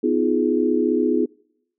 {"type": "chord", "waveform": "sine", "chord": "F half-diminished seventh", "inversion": "second", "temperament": "just", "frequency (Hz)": [251.4, 314.3, 349.2, 419.1], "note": ["Cb4", "Eb4", "F4", "Ab4"], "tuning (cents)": [31, 18, 0, 16], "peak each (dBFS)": -22, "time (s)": [0.03, 1.26], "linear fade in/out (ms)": 10, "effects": ["noise-tail reverb RT60 0.8 s tail -26 dB re dry"]}